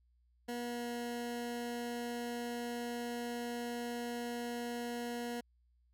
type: tone with pitch glide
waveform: 20% pulse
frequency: 240.3 to 238.9 Hz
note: B3 to A#3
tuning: -47 to +43 cents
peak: -33 dBFS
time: 0.48-5.41 s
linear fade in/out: 10 ms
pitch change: -10 cents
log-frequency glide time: 0.63-0.86 s
effects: added 60 Hz sine -68 dBFS peak until 5.93 s